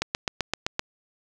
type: click train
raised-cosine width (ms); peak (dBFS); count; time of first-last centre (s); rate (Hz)
0.2; -7; 7; 0.02-0.794; 7.75
effects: none